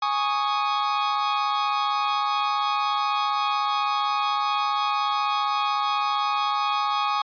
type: chord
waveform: 45% pulse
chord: Ab suspended fourth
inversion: none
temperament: equal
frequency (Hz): 830.6 / 1108.7 / 1244.5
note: Ab5 / Db6 / Eb6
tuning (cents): 0 / 0 / 0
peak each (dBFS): -26 / -26 / -27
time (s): 0.02-7.22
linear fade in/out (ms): 5
effects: resampled to 11025 Hz